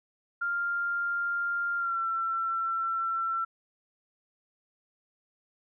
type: tone with pitch glide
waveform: sine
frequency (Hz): 1396.9 to 1347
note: F6 to E6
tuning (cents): 0 to +37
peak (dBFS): -27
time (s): 0.41-3.45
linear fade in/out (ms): 10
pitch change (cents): -63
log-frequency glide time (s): 1.77-2.01
effects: none